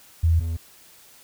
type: tone pair in turn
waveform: sine / triangle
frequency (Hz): 82.41 / 82.41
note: E2 / E2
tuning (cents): 0 / 0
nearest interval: unison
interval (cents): 0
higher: neither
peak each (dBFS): -15 / -22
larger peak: first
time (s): 0.23-0.4 / 0.4-0.57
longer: neither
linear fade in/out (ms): 10
effects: white hiss -51 dBFS RMS until 1.23 s